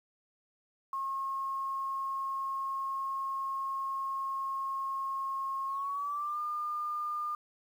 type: tone with pitch glide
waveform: sine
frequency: 1081 to 1206.4 Hz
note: C#6 to D6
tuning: -44 to +46 cents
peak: -32 dBFS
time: 0.93-7.35 s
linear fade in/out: 2 ms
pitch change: +190 cents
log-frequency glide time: 5.67-6.39 s
effects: 10-bit